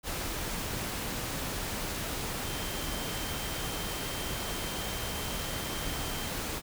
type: tone in noise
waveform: sine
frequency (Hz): 3136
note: G7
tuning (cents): 0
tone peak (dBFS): -44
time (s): 2.42-6.33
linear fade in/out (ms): 50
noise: pink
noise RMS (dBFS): -35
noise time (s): 0.03-6.62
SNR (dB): -12
effects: none